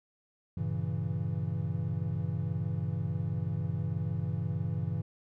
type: chord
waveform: triangle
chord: G diminished seventh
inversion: none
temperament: equal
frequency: 98 / 116.54 / 138.59 / 164.81 Hz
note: G2 / Bb2 / Db3 / Fb3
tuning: 0 / 0 / 0 / 0 cents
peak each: -33 / -35 / -34 / -33 dBFS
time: 0.57-5.02 s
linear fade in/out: 5 ms
effects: none